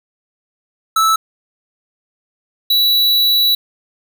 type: tone pair in turn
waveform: square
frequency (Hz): 1312 / 3932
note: E6 / B7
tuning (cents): -9 / -8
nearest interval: octave + perfect fifth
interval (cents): 1901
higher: second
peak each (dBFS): -11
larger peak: neither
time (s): 0.96-1.16 / 2.7-3.55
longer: second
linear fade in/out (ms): 5
effects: none